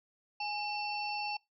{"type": "harmonic tone with a mistuned harmonic", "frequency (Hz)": 897, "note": "A5", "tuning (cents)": 33, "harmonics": [1, 3, 5, 6], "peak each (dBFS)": [-36, -39, -43, -46], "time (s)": [0.4, 1.37], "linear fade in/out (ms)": 5, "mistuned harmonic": 1, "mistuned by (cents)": -130, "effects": ["noise-tail reverb RT60 0.2 s tail -24 dB re dry"]}